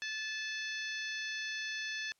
harmonic tone, 870 Hz, A5, 20 cents flat, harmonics 2 / 3 / 4 / 5 / 6 / 7, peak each -39 / -43 / -45 / -47 / -49 / -50 dBFS, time 0.02-2.12 s, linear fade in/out 0 ms, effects white hiss -75 dBFS RMS until 2.19 s + low-pass 10000 Hz 12 dB/octave

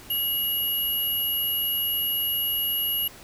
sine tone pair together, 2900 / 11600 Hz, F#7 / F#9, -35 / -35 cents, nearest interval 2 octaves, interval 2400 cents, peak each -27 / -25 dBFS, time 0.1-3.08 s, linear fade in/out 5 ms, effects pink hiss -46 dBFS RMS until 3.23 s

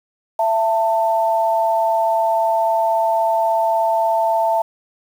sine tone pair together, 668 / 891.7 Hz, E5 / A5, +23 / +23 cents, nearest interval perfect fourth, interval 500 cents, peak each -17 dBFS, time 0.39-4.62 s, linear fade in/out 5 ms, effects 7-bit

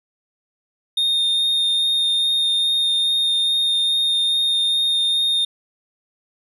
triangle tone with vibrato, 3667 Hz, A#7, 29 cents flat, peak -15 dBFS, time 0.97-5.45 s, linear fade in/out 5 ms, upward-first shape sine, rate 2.4 Hz, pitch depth 10 cents each way, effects none

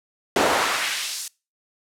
brown noise with high-pass filter sweep, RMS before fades -23 dBFS, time 0.36-1.28 s, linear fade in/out 2 ms, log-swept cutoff 390 to 7600 Hz, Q 0.98, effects noise-tail reverb RT60 0.3 s tail -24 dB re dry + low-pass 12000 Hz 12 dB/octave

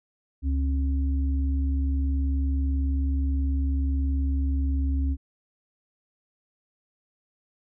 sine tone pair together, 69.71 / 270.6 Hz, C#2 / C#4, +10 / -42 cents, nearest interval octave + major seventh, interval 2348 cents, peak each -22 / -32 dBFS, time 0.42-5.17 s, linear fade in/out 50 ms, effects none

